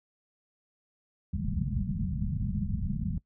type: low-pass noise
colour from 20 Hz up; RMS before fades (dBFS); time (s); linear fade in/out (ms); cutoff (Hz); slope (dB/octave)
white; -31; 1.33-3.18; 5; 220; 96
effects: noise-tail reverb RT60 0.1 s tail -19 dB re dry